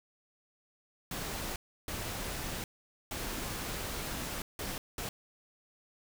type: noise bursts at uneven times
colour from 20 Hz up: pink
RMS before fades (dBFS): -38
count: 5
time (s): 1.11-1.56 / 1.88-2.64 / 3.11-4.42 / 4.59-4.78 / 4.98-5.09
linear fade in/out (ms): 2
effects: none